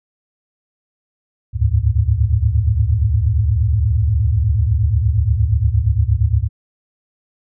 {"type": "tone cluster", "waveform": "sine", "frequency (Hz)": [69.9, 78.6, 102.1, 110.6], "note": ["C#2", "D#2", "G#2", "A2"], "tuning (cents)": [15, 18, -29, 9], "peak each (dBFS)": -18, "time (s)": [1.53, 6.49], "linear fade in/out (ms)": 50, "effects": []}